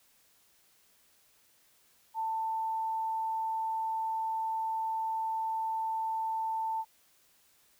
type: tone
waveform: sine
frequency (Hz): 890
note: A5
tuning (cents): +20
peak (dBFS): -30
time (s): 2.14-6.85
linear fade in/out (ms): 50
effects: white hiss -66 dBFS RMS until 7.79 s